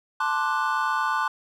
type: chord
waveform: triangle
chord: D dominant seventh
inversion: second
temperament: equal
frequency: 880 / 1046.5 / 1174.7 / 1480 Hz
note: A5 / C6 / D6 / F#6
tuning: 0 / 0 / 0 / 0 cents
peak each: -26 dBFS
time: 0.2-1.28 s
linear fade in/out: 5 ms
effects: none